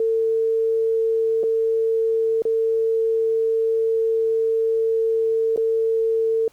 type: tone with dropouts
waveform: sine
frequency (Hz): 449.5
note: A4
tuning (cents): +37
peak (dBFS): -17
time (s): 0-6.48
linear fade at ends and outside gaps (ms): 2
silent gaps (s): 1.433-1.437 / 2.421-2.452 / 5.562-5.575
effects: pink hiss -57 dBFS RMS until 6.52 s